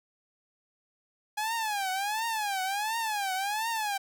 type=tone with vibrato; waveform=sawtooth; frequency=830.6 Hz; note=G#5; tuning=in tune; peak=-25 dBFS; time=1.37-3.98 s; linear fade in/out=10 ms; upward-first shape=triangle; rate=1.4 Hz; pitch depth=200 cents each way; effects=none